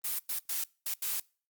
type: noise bursts at uneven times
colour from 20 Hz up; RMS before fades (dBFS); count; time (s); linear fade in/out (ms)
blue; -33; 5; 0.04-0.19 / 0.29-0.39 / 0.49-0.64 / 0.86-0.94 / 1.02-1.2; 5
effects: noise-tail reverb RT60 0.4 s tail -26 dB re dry + Opus 32 kbps